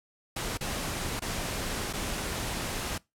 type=noise with dropouts; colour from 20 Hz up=pink; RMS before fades=-33 dBFS; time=0.36-2.98 s; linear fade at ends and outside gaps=5 ms; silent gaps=0.574-0.608 / 1.195-1.219 / 1.929-1.934 s; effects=noise-tail reverb RT60 0.2 s tail -22 dB re dry + low-pass 12000 Hz 12 dB/octave